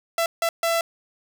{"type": "tone bursts at uneven times", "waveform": "sawtooth", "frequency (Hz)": 669, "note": "E5", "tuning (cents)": 25, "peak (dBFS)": -16, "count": 3, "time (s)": [[0.18, 0.26], [0.42, 0.49], [0.63, 0.81]], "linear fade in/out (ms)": 2, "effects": []}